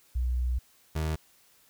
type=tone pair in turn; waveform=sine / 30% pulse; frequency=61.74 / 78.4 Hz; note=B1 / D#2; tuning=0 / +14 cents; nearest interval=major third; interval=414 cents; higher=second; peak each=-25 dBFS; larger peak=neither; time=0.15-0.59 / 0.95-1.16 s; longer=first; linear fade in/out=10 ms; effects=white hiss -62 dBFS RMS until 1.69 s